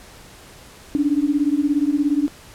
sine beating tone pair, 282.3 / 299.3 Hz, C#4 / D4, +32 / +33 cents, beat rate 17 Hz, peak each -19 dBFS, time 0.95-2.28 s, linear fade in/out 0 ms, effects pink hiss -44 dBFS RMS until 2.54 s + low-pass 12000 Hz 12 dB/octave

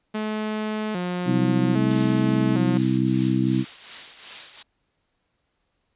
sawtooth tone with vibrato, 196 Hz, G3, in tune, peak -21 dBFS, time 0.14-2.78 s, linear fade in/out 10 ms, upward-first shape square, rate 0.62 Hz, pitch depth 160 cents each way
harmonic tone, 64.4 Hz, C2, 27 cents flat, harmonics 2 / 3 / 4 / 5, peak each -24 / -24 / -24 / -24 dBFS, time 1.25-3.65 s, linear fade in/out 50 ms
blue noise with exponential decay, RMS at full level -28 dBFS, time 1.91-3.62 s, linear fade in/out 0 ms, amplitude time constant 370 ms
blue noise with tremolo, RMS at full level -28 dBFS, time 2.76-4.63 s, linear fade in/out 10 ms, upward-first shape triangle, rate 2.7 Hz, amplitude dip 65%
effects pink hiss -73 dBFS RMS until 5.95 s + resampled to 8000 Hz

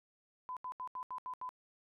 sine tone bursts, 1008 Hz, B5, 35 cents sharp, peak -39 dBFS, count 7, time 0.49-1.491 s, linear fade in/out 0 ms, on 77 ms, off 77 ms, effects none

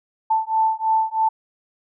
sine beating tone pair, 882 / 885.1 Hz, A5 / A5, +4 / +10 cents, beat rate 3.1 Hz, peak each -20 dBFS, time 0.3-1.29 s, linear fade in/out 10 ms, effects none

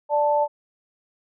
sine tone pair together, 588 / 881 Hz, D5 / A5, +2 / +2 cents, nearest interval perfect fifth, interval 700 cents, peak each -20 dBFS, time 0.09-0.48 s, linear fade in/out 50 ms, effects none

